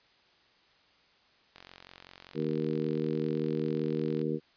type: click train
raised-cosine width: 0.2 ms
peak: -30 dBFS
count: 121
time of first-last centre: 1.56-4.215 s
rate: 45.2 Hz
type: harmonic tone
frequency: 77.78 Hz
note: D#2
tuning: in tune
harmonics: 2 / 3 / 4 / 5 / 6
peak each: -35 / -35 / -35 / -35 / -35 dBFS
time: 2.34-4.4 s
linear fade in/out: 50 ms
effects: white hiss -64 dBFS RMS until 4.56 s + resampled to 11025 Hz